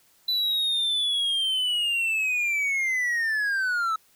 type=linear sweep; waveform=triangle; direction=down; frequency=3998 to 1290 Hz; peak=-21 dBFS; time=0.28-3.96 s; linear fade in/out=5 ms; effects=white hiss -61 dBFS RMS until 4.15 s